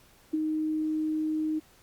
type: tone with ADSR envelope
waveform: sine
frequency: 311.1 Hz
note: D#4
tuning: in tune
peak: -22 dBFS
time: 0.33-1.6 s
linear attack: 11 ms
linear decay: 19 ms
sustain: -4 dB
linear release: 19 ms
effects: pink hiss -59 dBFS RMS until 1.82 s + Opus 48 kbps